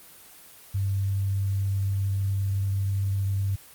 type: tone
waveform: sine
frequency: 98 Hz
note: G2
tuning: in tune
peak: -23 dBFS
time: 0.74-3.56 s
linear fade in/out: 10 ms
effects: white hiss -49 dBFS RMS until 3.74 s + Opus 24 kbps